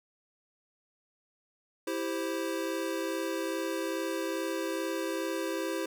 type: chord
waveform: square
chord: C major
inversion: first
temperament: equal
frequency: 329.6 / 392 / 523.3 Hz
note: E4 / G4 / C5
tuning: 0 / 0 / 0 cents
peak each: -35 / -37 / -37 dBFS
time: 1.87-5.86 s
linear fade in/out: 5 ms
effects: none